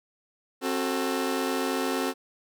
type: chord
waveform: sawtooth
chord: F# diminished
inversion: second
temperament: just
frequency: 266.4 / 370 / 444 Hz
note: C4 / F#4 / A4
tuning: +31 / 0 / +16 cents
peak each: -25 / -27 / -28 dBFS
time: 0.61-2.14 s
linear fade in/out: 50 ms
effects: none